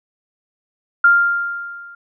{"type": "tone with level ramp", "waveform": "sine", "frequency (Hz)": 1396.9, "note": "F6", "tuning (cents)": 0, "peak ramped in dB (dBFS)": [-6, -36], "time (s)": [1.04, 1.95], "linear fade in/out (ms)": 5, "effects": []}